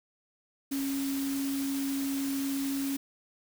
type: tone in noise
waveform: sine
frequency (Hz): 274.7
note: C#4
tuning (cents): -16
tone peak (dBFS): -29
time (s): 0.71-2.97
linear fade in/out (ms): 10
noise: white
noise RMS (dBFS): -40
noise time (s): 0.71-2.97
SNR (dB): +8
effects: none